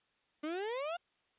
35% pulse exponential sweep, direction up, 293.7 to 720 Hz, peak -34 dBFS, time 0.43-0.97 s, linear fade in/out 10 ms, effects white hiss -75 dBFS RMS until 1.38 s + resampled to 8000 Hz

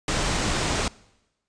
pink low-pass noise, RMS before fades -25 dBFS, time 0.08-0.88 s, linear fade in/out 2 ms, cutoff 8800 Hz, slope 48 dB/octave, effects noise-tail reverb RT60 1.0 s tail -23 dB re dry + resampled to 22050 Hz

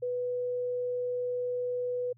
sine tone, 493.9 Hz, B4, in tune, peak -29 dBFS, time 0.02-2.13 s, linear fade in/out 10 ms, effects added 119 Hz sine -58 dBFS peak until 2.17 s

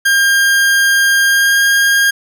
40% pulse tone with pitch glide, 1606 to 1618.1 Hz, G6 to G#6, +41 to -46 cents, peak -8 dBFS, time 0.05-2.11 s, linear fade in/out 10 ms, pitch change +13 cents, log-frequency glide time 1.24-1.62 s, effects none

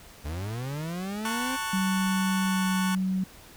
40% pulse linear sweep, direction up, 69.3 to 268.2 Hz, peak -30 dBFS, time 0.24-1.57 s, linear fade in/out 20 ms
sawtooth chord, F# minor, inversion first, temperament just, 888 / 1110 / 1480 Hz, A5 / C#6 / F#6, +16 / +2 / 0 cents, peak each -30 dBFS, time 1.25-2.95 s, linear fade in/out 2 ms
sine tone with pitch glide, 190.2 to 187.8 Hz, F#3 to F#3, +48 to +26 cents, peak -24 dBFS, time 1.73-3.24 s, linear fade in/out 5 ms, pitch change -22 cents, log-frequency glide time 2.44-2.68 s
effects pink hiss -50 dBFS RMS until 3.56 s

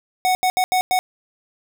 square tone bursts at uneven times, 740 Hz, F#5, in tune, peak -16 dBFS, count 5, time 0.25-0.35 / 0.43-0.5 / 0.57-0.64 / 0.72-0.81 / 0.91-0.99 s, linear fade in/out 0 ms, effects none

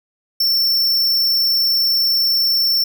square tone, 5410 Hz, E8, 44 cents sharp, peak -14 dBFS, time 0.4-2.84 s, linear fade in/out 5 ms, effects none

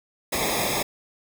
pink noise with comb filter, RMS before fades -25 dBFS, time 0.32-0.83 s, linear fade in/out 10 ms, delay 0.68 ms, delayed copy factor -0.85, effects none

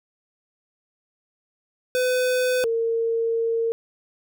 square / sine tone pair in turn, 504 / 457.6 Hz, B4 / A#4, +35 / -32 cents, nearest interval major second, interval 167 cents, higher first, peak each -20 dBFS, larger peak neither, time 1.95-2.64 / 2.64-3.72 s, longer second, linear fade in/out 0 ms, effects none

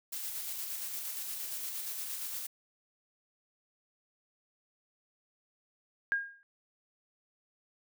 blue noise with tremolo, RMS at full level -38 dBFS, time 0.12-2.47 s, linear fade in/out 10 ms, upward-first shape square, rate 8.6 Hz, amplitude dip 25%
sine tone with exponential decay, 1621 Hz, G#6, 42 cents flat, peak -24 dBFS, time 6.12-6.43 s, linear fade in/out 0 ms, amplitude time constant 66 ms
effects none

